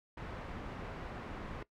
pink low-pass noise, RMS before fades -44 dBFS, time 0.17-1.63 s, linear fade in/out 5 ms, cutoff 1800 Hz, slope 12 dB/octave, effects noise-tail reverb RT60 0.1 s tail -19 dB re dry

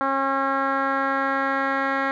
10% pulse tone with low-pass filter sweep, 271.6 Hz, C#4, 35 cents flat, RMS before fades -23 dBFS, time 0.01-2.11 s, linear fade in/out 0 ms, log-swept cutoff 1300 to 2000 Hz, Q 2.2, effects none

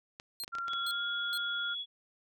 clicks, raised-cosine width 0.2 ms, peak -27 dBFS, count 7, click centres 0.199 / 0.437 / 0.479 / 0.552 / 0.585 / 0.682 / 0.734 s
sawtooth tone bursts, 4200 Hz, C8, 6 cents sharp, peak -34 dBFS, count 3, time 0.4-1.375 s, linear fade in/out 0 ms, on 45 ms, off 420 ms
sine tone with pitch glide, 1378 to 1407.8 Hz, F6 to F6, -24 to +13 cents, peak -34 dBFS, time 0.52-1.75 s, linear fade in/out 20 ms, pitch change +37 cents, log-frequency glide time 0.8-1.04 s
sine tone, 3370 Hz, G#7, 25 cents sharp, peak -35 dBFS, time 0.67-1.86 s, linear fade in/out 50 ms
effects none

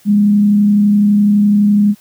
sine tone with frequency modulation, 205.8 Hz, G#3, 16 cents flat, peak -7 dBFS, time 0.05-1.95 s, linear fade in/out 50 ms, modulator 31.9 Hz, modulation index 0.21, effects white hiss -48 dBFS RMS until 2 s

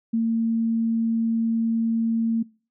sine tone, 227.4 Hz, A#3, 43 cents flat, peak -19 dBFS, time 0.13-2.43 s, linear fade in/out 10 ms, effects noise-tail reverb RT60 0.4 s tail -24 dB re dry

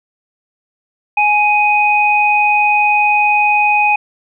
sine tone pair together, 835.1 / 2500 Hz, G#5 / D#7, +9 / +8 cents, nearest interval octave + perfect fifth, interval 1899 cents, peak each -12 dBFS, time 1.17-3.96 s, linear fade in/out 5 ms, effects none

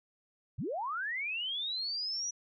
sine linear sweep, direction up, 78.9 to 5900 Hz, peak -33 dBFS, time 0.58-2.31 s, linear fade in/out 10 ms, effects none

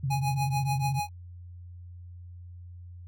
sine tone with vibrato, 135.2 Hz, C#3, 43 cents flat, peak -26 dBFS, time 0.03-1 s, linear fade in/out 10 ms, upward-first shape sine, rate 16 Hz, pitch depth 93 cents each way
square tone with tremolo, 830.6 Hz, G#5, in tune, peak -27 dBFS, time 0.1-1.09 s, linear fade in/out 10 ms, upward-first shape triangle, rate 6.9 Hz, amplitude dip 100%
effects added 88 Hz sine -42 dBFS peak until 3.07 s

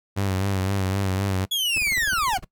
sawtooth tone with vibrato, 96.5 Hz, G2, 27 cents flat, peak -18 dBFS, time 0.16-1.46 s, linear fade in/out 20 ms, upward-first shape sine, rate 3.9 Hz, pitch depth 56 cents each way
40% pulse linear sweep, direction down, 3413 to 698.5 Hz, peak -20 dBFS, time 1.51-2.38 s, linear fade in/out 10 ms
brown noise bursts, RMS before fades -33 dBFS, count 14, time 1.76-2.446 s, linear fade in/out 5 ms, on 23 ms, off 28 ms
effects noise-tail reverb RT60 0.1 s tail -20 dB re dry

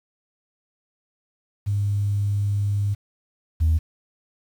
sine tone pair in turn, 101.5 / 79.91 Hz, G#2 / D#2, -39 / +47 cents, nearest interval major third, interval 414 cents, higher first, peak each -19 / -14 dBFS, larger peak second, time 1.66-2.95 / 3.6-3.79 s, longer first, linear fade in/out 20 ms, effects tanh soft clip ceiling -13 dBFS + 8-bit

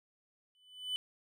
triangle tone with exponential growth, 3000 Hz, F#7, 23 cents sharp, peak -29 dBFS, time 0.55-0.96 s, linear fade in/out 0 ms, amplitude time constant 89 ms, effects none

